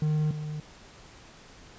triangle tone pair in turn, 152.9 / 151.84 Hz, D#3 / D#3, -30 / -42 cents, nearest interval unison, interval 12 cents, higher first, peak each -21 / -30 dBFS, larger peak first, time 0.02-0.31 / 0.31-0.6 s, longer neither, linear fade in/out 2 ms, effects pink hiss -51 dBFS RMS until 1.78 s + resampled to 16000 Hz

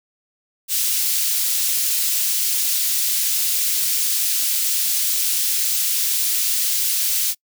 white high-pass noise, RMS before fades -20 dBFS, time 0.68-7.35 s, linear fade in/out 50 ms, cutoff 3500 Hz, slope 12 dB/octave, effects noise-tail reverb RT60 0.1 s tail -26 dB re dry

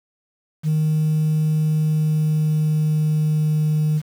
sine tone with pitch glide, 155 to 153.13 Hz, D#3 to D#3, -6 to -27 cents, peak -14 dBFS, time 0.63-4.02 s, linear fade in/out 50 ms, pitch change -21 cents, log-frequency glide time 1.59-3.83 s, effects tanh soft clip ceiling -14 dBFS + 7-bit

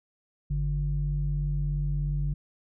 sine tone pair together, 48.52 / 145.4 Hz, G1 / D3, -17 / -17 cents, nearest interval octave + perfect fifth, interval 1900 cents, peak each -27 dBFS, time 0.5-2.34 s, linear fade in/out 10 ms, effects tanh soft clip ceiling -19 dBFS

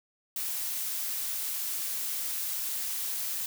blue noise, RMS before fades -33 dBFS, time 0.36-3.46 s, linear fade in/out 2 ms, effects none

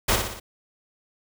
pink noise with echo, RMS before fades -20 dBFS, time 0.08-0.16 s, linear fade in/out 10 ms, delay 60 ms, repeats 4, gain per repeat -5 dB, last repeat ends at 0.4 s, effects none

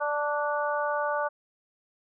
harmonic tone with a mistuned harmonic, 294.2 Hz, D4, 3 cents sharp, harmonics 2 / 3 / 4 / 5, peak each -29 / -31 / -32 / -33 dBFS, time 0-1.29 s, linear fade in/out 20 ms, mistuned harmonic 4, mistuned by -20 cents, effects none

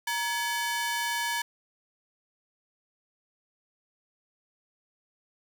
sawtooth ring-modulated tone, 1318.5 Hz, E6, in tune, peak -21 dBFS, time 0.07-1.42 s, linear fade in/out 5 ms, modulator 379 Hz, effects none

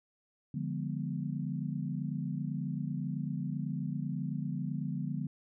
sine chord, D diminished seventh, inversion none, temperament equal with one note detuned, 146.83 / 174.61 / 205 / 246.9 Hz, D3 / F3 / Ab3 / Cb4, 0 / 0 / -22 / 0 cents, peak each -36 / -38 / -40 / -40 dBFS, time 0.54-5.27 s, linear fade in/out 5 ms, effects none

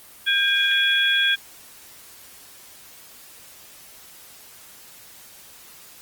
sine tone cluster, 1600 / 2428 / 3350 Hz, G6 / D#7 / G#7, +35 / -43 / +14 cents, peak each -20 / -26 / -20 dBFS, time 0.26-1.36 s, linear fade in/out 20 ms, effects white hiss -46 dBFS RMS until 6.01 s + Opus 24 kbps

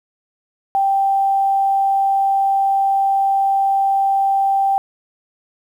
sine tone, 784 Hz, G5, in tune, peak -13 dBFS, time 0.75-4.78 s, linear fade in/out 0 ms, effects 8-bit

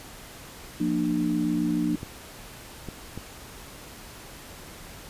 sine chord, Bb major, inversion second, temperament equal with one note detuned, 174.61 / 233.1 / 300.2 Hz, F3 / Bb3 / D4, 0 / 0 / +38 cents, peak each -29 / -28 / -25 dBFS, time 0.8-1.96 s, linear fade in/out 5 ms
clicks, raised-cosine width 3 ms, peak -22 dBFS, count 3, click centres 2.031 / 2.887 / 3.176 s
effects pink hiss -44 dBFS RMS until 5.09 s + resampled to 32000 Hz

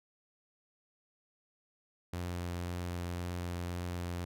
sawtooth tone with vibrato, 87.9 Hz, F2, 12 cents sharp, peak -32 dBFS, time 2.13-4.25 s, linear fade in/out 5 ms, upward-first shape triangle, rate 1.9 Hz, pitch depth 12 cents each way, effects none

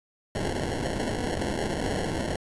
violet noise with sample-and-hold, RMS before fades -29 dBFS, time 0.35-2.36 s, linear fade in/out 2 ms, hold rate 1225 Hz, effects resampled to 24000 Hz

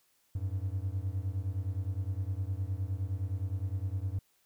triangle beating tone pair, 91.2 / 100.9 Hz, F#2 / G#2, -24 / -49 cents, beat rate 9.7 Hz, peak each -32 / -33 dBFS, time 0.35-4.19 s, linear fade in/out 5 ms, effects white hiss -71 dBFS RMS until 4.45 s

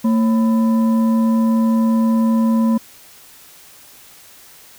sine tone with frequency modulation, 226.3 Hz, A3, 49 cents sharp, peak -12 dBFS, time 0.04-2.78 s, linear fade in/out 10 ms, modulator 773 Hz, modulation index 0.34, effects white hiss -44 dBFS RMS until 4.78 s

